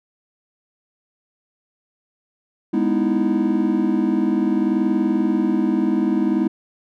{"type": "chord", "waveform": "triangle", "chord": "E major seventh", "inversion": "first", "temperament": "just", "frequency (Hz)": [206, 247.2, 309, 329.6], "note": ["G#3", "B3", "D#4", "E4"], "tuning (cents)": [-14, 2, -12, 0], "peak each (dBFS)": -20, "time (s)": [2.73, 6.48], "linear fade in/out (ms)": 10, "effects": []}